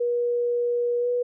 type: tone with pitch glide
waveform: sine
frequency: 480.9 to 488.5 Hz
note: B4 to B4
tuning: -46 to -19 cents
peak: -21 dBFS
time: 0-1.23 s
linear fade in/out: 10 ms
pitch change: +27 cents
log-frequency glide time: 0.99-1.08 s
effects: none